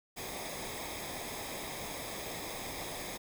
pink noise with comb filter, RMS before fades -41 dBFS, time 0.16-3.18 s, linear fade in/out 20 ms, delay 0.69 ms, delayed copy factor -0.65, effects none

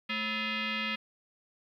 sine tone with frequency modulation, 218.7 Hz, A3, 10 cents flat, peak -30 dBFS, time 0.09-0.96 s, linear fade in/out 10 ms, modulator 760 Hz, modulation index 4.2, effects 11-bit

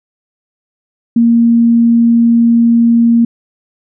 sine tone, 233.1 Hz, A#3, in tune, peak -5 dBFS, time 1.16-3.25 s, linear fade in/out 5 ms, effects none

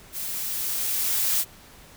blue noise with level ramp, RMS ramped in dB -32 to -22 dBFS, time 0.12-1.45 s, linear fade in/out 50 ms, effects pink hiss -49 dBFS RMS until 1.96 s

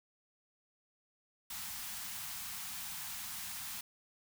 white band-stop noise, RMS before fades -43 dBFS, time 1.5-3.81 s, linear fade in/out 5 ms, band 240 to 730 Hz, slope 48 dB/octave, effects none

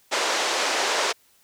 pink band-pass noise, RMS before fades -24 dBFS, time 0.11-1.13 s, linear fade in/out 20 ms, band 420 to 7200 Hz, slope 24 dB/octave, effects white hiss -60 dBFS RMS until 1.43 s

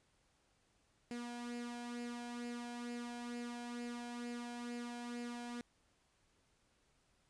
sawtooth tone with flanger, 240 Hz, B3, 49 cents flat, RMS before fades -45 dBFS, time 1.11-5.61 s, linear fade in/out 0 ms, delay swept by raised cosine 0.41 to 1.28 ms, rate 2.2 Hz, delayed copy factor +0.55, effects pink hiss -75 dBFS RMS until 7.29 s + resampled to 22050 Hz

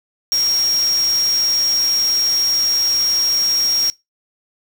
sine tone in noise, 5588 Hz, F8, in tune, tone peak -14 dBFS, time 0.32-3.9 s, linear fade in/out 0 ms, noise white, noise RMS -29 dBFS, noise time 0.32-3.9 s, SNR +12 dB, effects noise-tail reverb RT60 0.2 s tail -22 dB re dry

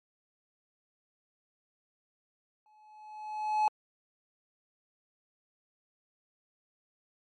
triangle tone with exponential growth, 854 Hz, G#5, 48 cents sharp, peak -20 dBFS, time 2.66-3.68 s, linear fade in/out 1 ms, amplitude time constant 220 ms, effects MP3 48 kbps

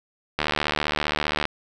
click train, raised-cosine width 0.3 ms, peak -6 dBFS, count 81, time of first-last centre 0.39-1.454 s, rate 75.2 Hz, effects none

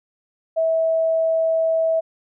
sine tone, 650 Hz, E5, 24 cents flat, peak -16 dBFS, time 0.56-2.01 s, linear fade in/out 20 ms, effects none

